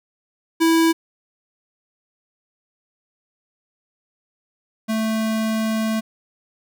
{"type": "tone pair in turn", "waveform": "square", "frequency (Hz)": [328, 220.5], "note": ["E4", "A3"], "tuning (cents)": [-9, 4], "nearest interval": "perfect fifth", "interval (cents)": 687, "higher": "first", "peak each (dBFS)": [-14, -20], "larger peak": "first", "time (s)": [[0.6, 0.93], [4.88, 6.01]], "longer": "second", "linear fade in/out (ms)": 20, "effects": []}